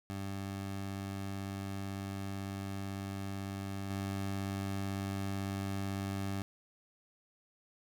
20% pulse tone with level steps, 98 Hz, G2, in tune, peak -33 / -30 dBFS, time 0.1-6.42 s, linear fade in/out 0 ms, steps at 3.9 s, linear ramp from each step 2 ms, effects none

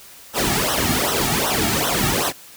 pink noise with flanger, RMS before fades -20 dBFS, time 0.33-2.33 s, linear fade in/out 50 ms, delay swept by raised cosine 0.42 to 2.02 ms, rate 2.6 Hz, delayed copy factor -0.9, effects white hiss -43 dBFS RMS until 2.56 s

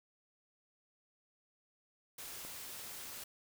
white noise, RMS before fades -47 dBFS, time 2.18-3.24 s, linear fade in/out 5 ms
click, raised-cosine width 1 ms, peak -35 dBFS, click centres 2.45 s
effects none

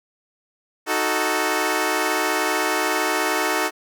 10% pulse chord, D# diminished, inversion none, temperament equal, 311.1 / 370 / 440 Hz, D#4 / F#4 / A4, 0 / 0 / 0 cents, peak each -16 dBFS, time 0.86-3.71 s, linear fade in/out 50 ms, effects none

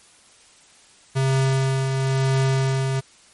square tone with tremolo, 133.7 Hz, C3, 38 cents sharp, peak -17 dBFS, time 1.15-3.01 s, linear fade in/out 20 ms, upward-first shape triangle, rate 1 Hz, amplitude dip 40%, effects white hiss -52 dBFS RMS until 3.33 s + MP3 48 kbps

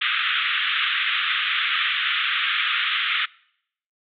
white band-pass noise, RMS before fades -23 dBFS, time 0.01-3.26 s, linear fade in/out 10 ms, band 1200 to 3600 Hz, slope 96 dB/octave, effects noise-tail reverb RT60 0.7 s tail -24 dB re dry

